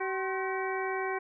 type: harmonic tone with a mistuned harmonic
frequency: 380.9 Hz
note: G4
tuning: 50 cents flat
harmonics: 1 / 2 / 3 / 4 / 5 / 6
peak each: -33 / -36 / -38 / -39 / -40 / -41 dBFS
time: 0-1.19 s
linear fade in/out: 10 ms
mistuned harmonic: 3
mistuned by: -110 cents
effects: none